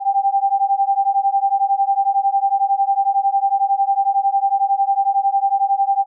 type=beating tone pair; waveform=sine; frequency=784 / 795 Hz; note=G5 / G5; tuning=0 / +24 cents; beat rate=11 Hz; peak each=-17 dBFS; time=0-6.06 s; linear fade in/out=50 ms; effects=none